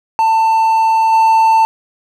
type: tone with level steps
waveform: triangle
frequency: 892 Hz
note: A5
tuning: 23 cents sharp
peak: -7 / -5 dBFS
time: 0.19-1.65 s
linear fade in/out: 0 ms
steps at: 1.12 s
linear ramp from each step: 10 ms
effects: none